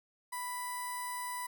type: tone with notch filter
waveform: 15% pulse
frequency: 990 Hz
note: B5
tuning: 4 cents sharp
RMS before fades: -39 dBFS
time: 0.32-1.47 s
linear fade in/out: 10 ms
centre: 3200 Hz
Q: 0.5
effects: none